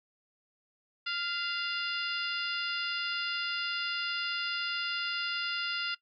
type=harmonic tone with a mistuned harmonic; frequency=698.5 Hz; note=F5; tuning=in tune; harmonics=2 / 3 / 4 / 5 / 6 / 7; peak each=-35 / -40 / -35 / -41 / -42 / -39 dBFS; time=1.06-5.95 s; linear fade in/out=10 ms; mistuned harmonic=3; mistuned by=-40 cents; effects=noise-tail reverb RT60 0.1 s tail -20 dB re dry + MP3 32 kbps